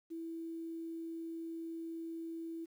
sine tone with quantisation, 329.6 Hz, E4, in tune, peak -40 dBFS, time 0.1-2.66 s, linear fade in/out 20 ms, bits 11, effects none

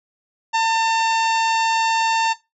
harmonic tone with a mistuned harmonic, 904 Hz, A5, 47 cents sharp, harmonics 1 / 2 / 3 / 4 / 5 / 6 / 7 / 8, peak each -16 / -26 / -26 / -32 / -32 / -35 / -37 / -36 dBFS, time 0.53-2.34 s, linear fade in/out 20 ms, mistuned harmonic 2, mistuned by -20 cents, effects noise-tail reverb RT60 0.2 s tail -17 dB re dry

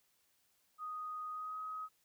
sine tone with pitch glide, 1244.5 to 1264.8 Hz, D#6 to D#6, 0 to +28 cents, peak -40 dBFS, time 0.78-1.89 s, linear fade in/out 50 ms, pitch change +28 cents, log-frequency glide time 1.31-1.59 s, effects white hiss -75 dBFS RMS until 2.04 s

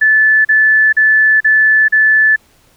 sine tone bursts, 1742 Hz, A6, 18 cents flat, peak -6 dBFS, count 5, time 0.01-2.362 s, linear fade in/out 10 ms, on 440 ms, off 38 ms, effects pink hiss -51 dBFS RMS until 2.76 s

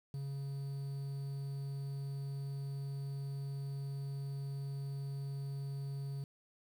triangle tone with quantisation, 138.59 Hz, C#3, in tune, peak -36 dBFS, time 0.14-6.24 s, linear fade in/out 2 ms, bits 10, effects none

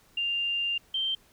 sine tone pair in turn, 2794 / 3136 Hz, F7 / G7, 0 / 0 cents, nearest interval major second, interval 200 cents, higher second, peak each -26 dBFS, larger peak neither, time 0.17-0.78 / 0.94-1.15 s, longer first, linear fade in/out 5 ms, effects pink hiss -61 dBFS RMS until 1.32 s

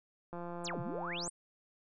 click train, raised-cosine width 1 ms, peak -30 dBFS, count 165, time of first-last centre 0.33-1.278 s, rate 173 Hz
sine exponential two-way sweep, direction down then up, 9530 to 120 to 9530 Hz, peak -38 dBFS, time 0.64-1.3 s, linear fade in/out 10 ms, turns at 0.8 s
effects none

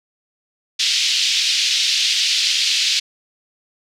white band-pass noise, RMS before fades -18 dBFS, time 0.79-3 s, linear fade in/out 10 ms, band 2700 to 5000 Hz, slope 24 dB/octave, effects none

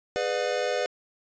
square chord, G# diminished seventh, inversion none, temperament just, 415.3 / 498.4 / 598 / 717.6 Hz, G#4 / B4 / D5 / F5, 0 / +16 / +31 / +47 cents, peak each -34 / -29 / -31 / -34 dBFS, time 0.16-0.86 s, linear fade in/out 0 ms, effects resampled to 16000 Hz

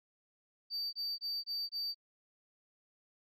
sine tone bursts, 4625 Hz, D8, 27 cents flat, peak -32 dBFS, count 5, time 0.7-1.946 s, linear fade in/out 50 ms, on 230 ms, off 24 ms, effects tanh soft clip ceiling -34 dBFS + AAC 48 kbps

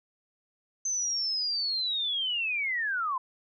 sine linear sweep, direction down, 6240 to 992 Hz, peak -27 dBFS, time 0.85-3.18 s, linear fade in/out 5 ms, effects none

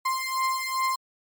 35% pulse beating tone pair, 1046.5 / 1049 Hz, C6 / C6, 0 / +4 cents, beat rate 2.5 Hz, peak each -26 dBFS, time 0.05-0.96 s, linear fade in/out 10 ms, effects MP3 96 kbps

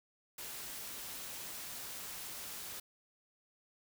white noise, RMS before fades -45 dBFS, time 0.38-2.8 s, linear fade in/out 5 ms, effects none

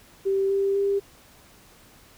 sine tone with pitch steps, 389.6 / 393.9 / 398.2 Hz, G4 / G4 / G4, -11 / +8 / +27 cents, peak -20 dBFS, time 0.25-1 s, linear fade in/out 20 ms, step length 250 ms, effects pink hiss -53 dBFS RMS until 2.17 s

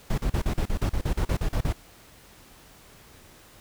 brown noise bursts, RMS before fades -24 dBFS, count 14, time 0.1-1.727 s, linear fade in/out 5 ms, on 80 ms, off 39 ms, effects pink hiss -52 dBFS RMS until 3.6 s

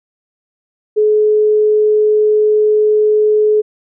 sine tone, 425.7 Hz, G#4, 43 cents sharp, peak -8 dBFS, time 0.96-3.62 s, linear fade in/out 20 ms, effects none

